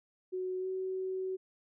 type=tone with pitch glide; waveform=sine; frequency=370 to 376 Hz; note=F#4 to F#4; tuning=0 to +28 cents; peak=-33 dBFS; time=0.32-1.37 s; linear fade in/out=20 ms; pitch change=+28 cents; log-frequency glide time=0.59-0.67 s; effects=none